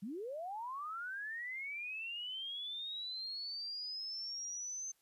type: linear sweep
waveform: sine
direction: up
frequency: 177.6 to 6272 Hz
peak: -40 dBFS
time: 0.02-4.92 s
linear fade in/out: 10 ms
effects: white hiss -75 dBFS RMS until 5.01 s + resampled to 32000 Hz